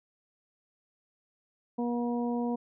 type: harmonic tone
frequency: 239.5 Hz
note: A#3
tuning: 47 cents sharp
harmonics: 1 / 2 / 3 / 4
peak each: -29 / -35 / -39 / -41 dBFS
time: 1.78-2.56 s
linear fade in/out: 10 ms
effects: none